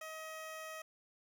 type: tone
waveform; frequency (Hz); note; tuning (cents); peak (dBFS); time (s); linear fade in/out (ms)
15% pulse; 633; D#5; +30; -38; 0.01-0.82; 5
effects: none

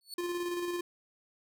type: tone with exponential growth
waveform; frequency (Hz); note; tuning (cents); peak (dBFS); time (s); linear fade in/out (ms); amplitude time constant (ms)
sawtooth; 4435; C#8; 0; -34; 0.01-0.14; 1; 27
type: tone with tremolo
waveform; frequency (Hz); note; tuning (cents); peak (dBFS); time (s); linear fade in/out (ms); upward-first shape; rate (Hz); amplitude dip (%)
square; 350; F4; +4; -32; 0.18-0.81; 5; square; 18; 30
effects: none

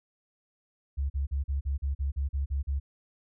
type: tone bursts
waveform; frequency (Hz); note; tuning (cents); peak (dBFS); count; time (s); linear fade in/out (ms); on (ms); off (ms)
sine; 69.3; C#2; 0; -26; 11; 0.97-2.8; 20; 130; 40
effects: none

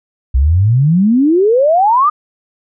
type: exponential sweep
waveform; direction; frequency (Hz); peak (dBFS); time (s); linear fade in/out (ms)
sine; up; 60.9 to 1251; -7; 0.34-2.1; 10
effects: none

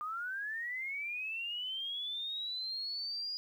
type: linear sweep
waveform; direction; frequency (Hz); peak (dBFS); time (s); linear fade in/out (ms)
sine; up; 1197 to 4902; -36; 0.01-3.37; 0
effects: 11-bit

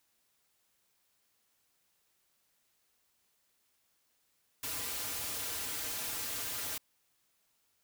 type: noise with comb filter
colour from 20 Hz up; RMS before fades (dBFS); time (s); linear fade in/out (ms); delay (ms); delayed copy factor
white; -38; 4.63-6.78; 5; 5.4; -0.75
effects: white hiss -75 dBFS RMS until 7.83 s

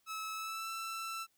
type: tone with pitch glide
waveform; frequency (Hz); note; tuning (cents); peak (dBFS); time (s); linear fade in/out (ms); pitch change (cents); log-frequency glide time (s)
sawtooth; 1298 to 1333; E6 to E6; -27 to +19; -35; 0.06-1.27; 50; +46; 0.34-0.7
effects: white hiss -75 dBFS RMS until 1.37 s

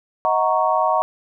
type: chord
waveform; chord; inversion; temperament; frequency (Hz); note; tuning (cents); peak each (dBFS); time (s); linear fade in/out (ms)
sine; D# minor seventh; none; equal with one note detuned; 629.8 / 740 / 932.3 / 1108.7; D#5 / F#5 / A#5 / C#6; +21 / 0 / 0 / 0; -21; 0.25-1.02; 0
effects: none

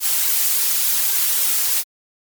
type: noise with flanger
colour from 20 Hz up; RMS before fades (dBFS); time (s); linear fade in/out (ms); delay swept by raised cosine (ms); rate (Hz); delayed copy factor
blue; -18; 0-1.84; 50; 1.8 to 5.2; 3.5; +1
effects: MP3 96 kbps

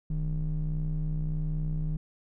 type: ring-modulated tone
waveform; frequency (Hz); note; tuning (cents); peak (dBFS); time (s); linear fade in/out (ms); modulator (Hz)
triangle; 62.5; B1; +21; -22; 0.1-1.97; 5; 93.2
effects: none

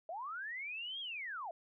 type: linear two-way sweep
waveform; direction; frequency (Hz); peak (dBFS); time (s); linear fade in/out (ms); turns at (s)
sine; up then down; 619 to 3322 to 619; -40; 0.09-1.51; 2; 1
effects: none

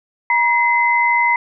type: tone pair together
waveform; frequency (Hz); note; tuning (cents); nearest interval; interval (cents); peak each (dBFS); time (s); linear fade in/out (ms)
sine; 953.2 / 2048; A#5 / C7; +38 / -38; octave + minor second; 1324; -15; 0.3-1.36; 2
effects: none

